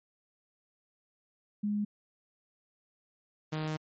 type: tone pair in turn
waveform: sine / sawtooth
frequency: 207.4 / 155.37 Hz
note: G#3 / D#3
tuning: -2 / -2 cents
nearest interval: perfect fourth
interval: 500 cents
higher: first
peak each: -28 dBFS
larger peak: neither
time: 1.63-1.85 / 3.52-3.77 s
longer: second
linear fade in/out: 10 ms
effects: low-pass 6000 Hz 12 dB/octave + MP3 32 kbps